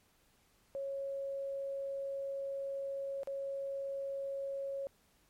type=tone with dropouts; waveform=sine; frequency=550 Hz; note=C#5; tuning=14 cents flat; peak=-36 dBFS; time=0.75-4.87 s; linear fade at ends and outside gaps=0 ms; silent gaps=3.233-3.273 s; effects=pink hiss -70 dBFS RMS until 5.29 s + MP3 64 kbps